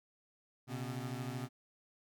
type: beating tone pair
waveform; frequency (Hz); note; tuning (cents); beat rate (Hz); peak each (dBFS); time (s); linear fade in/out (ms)
25% pulse; 122.4 / 135.4; B2 / C#3; -15 / -40; 13; -37 / -39; 0.67-1.49; 50
effects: none